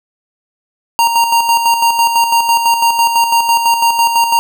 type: tone with tremolo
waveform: square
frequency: 930 Hz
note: A#5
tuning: 4 cents flat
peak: -8 dBFS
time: 0.99-4.39 s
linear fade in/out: 0 ms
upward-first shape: square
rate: 6 Hz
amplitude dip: 50%
effects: none